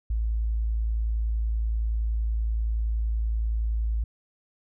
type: tone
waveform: sine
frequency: 55.3 Hz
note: A1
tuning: 9 cents sharp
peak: -23 dBFS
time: 0.1-4.04 s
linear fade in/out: 5 ms
effects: none